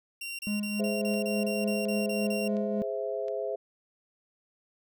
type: tone bursts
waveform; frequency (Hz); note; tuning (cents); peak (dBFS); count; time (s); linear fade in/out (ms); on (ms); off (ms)
sawtooth; 2758; F7; -22; -32; 11; 0.21-2.48; 5; 180; 29
type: tone with tremolo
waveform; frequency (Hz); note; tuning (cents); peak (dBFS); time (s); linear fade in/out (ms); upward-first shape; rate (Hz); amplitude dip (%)
triangle; 207.7; G#3; 0; -25; 0.47-2.82; 0; triangle; 3.5; 50
type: chord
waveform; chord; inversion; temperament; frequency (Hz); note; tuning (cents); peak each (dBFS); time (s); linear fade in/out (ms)
sine; Ab augmented; none; equal; 415.3 / 523.3 / 659.3; Ab4 / C5 / E5; 0 / 0 / 0; -34; 0.79-3.56; 10
type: click train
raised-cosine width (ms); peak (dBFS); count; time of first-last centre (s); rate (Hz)
0.2; -33; 4; 1.14-3.283; 1.4
effects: none